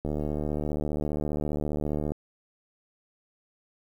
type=click train; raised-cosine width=2 ms; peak=-17 dBFS; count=156; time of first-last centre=0.05-2.119 s; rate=74.9 Hz; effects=9-bit